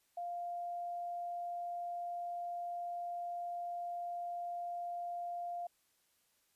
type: tone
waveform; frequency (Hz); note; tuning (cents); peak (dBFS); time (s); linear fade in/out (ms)
sine; 698.5; F5; 0; -38; 0.17-5.67; 5
effects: white hiss -75 dBFS RMS until 6.55 s + resampled to 32000 Hz